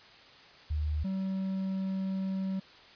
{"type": "tone pair in turn", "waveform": ["sine", "triangle"], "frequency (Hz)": [75.8, 191], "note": ["D#2", "G3"], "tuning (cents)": [-45, -45], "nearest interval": "octave + major third", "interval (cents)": 1600, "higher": "second", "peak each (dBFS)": -28, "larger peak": "neither", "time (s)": [[0.7, 1.04], [1.04, 2.6]], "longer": "second", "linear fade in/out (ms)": 10, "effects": ["white hiss -54 dBFS RMS until 2.95 s", "resampled to 11025 Hz"]}